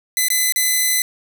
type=tone with dropouts; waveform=5% pulse; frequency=2016 Hz; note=B6; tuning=35 cents sharp; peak=-5 dBFS; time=0.17-1.02 s; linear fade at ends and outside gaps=1 ms; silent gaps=0.284-0.302 / 0.523-0.56 s; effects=none